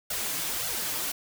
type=noise with flanger; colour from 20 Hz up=white; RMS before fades=-31 dBFS; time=0.1-1.12 s; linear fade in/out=5 ms; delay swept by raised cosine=1.4 to 6.8 ms; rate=1.8 Hz; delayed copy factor=+1; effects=none